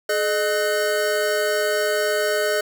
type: tone cluster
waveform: square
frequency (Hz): 424.7 / 613 / 1498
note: G#4 / D#5 / F#6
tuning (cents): +39 / -26 / +21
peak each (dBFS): -24 / -23 / -27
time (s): 0.09-2.61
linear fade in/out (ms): 5
effects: none